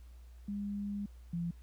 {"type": "tone pair in turn", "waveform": "sine", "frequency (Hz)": [203.1, 170.79], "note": ["G#3", "F3"], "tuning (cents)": [-38, -38], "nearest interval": "minor third", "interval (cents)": 300, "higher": "first", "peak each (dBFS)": [-35, -33], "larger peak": "second", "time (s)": [[0.48, 1.06], [1.33, 1.51]], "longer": "first", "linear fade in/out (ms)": 5, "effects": ["added 60 Hz sine -50 dBFS peak until 1.62 s", "pink hiss -69 dBFS RMS until 1.62 s"]}